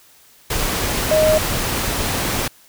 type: tone in noise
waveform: sine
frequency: 622.3 Hz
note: D#5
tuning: in tune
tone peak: -12 dBFS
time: 1.11-1.38 s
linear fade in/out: 5 ms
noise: pink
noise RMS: -21 dBFS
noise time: 0.5-2.48 s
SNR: +6 dB
effects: white hiss -50 dBFS RMS until 2.68 s